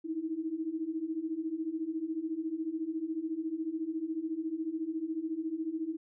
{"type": "beating tone pair", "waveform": "sine", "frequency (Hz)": [311.1, 325.1], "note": ["D#4", "E4"], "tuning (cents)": [0, -24], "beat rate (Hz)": 14, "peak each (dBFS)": [-37, -34], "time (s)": [0.04, 5.97], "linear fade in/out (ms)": 20, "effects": []}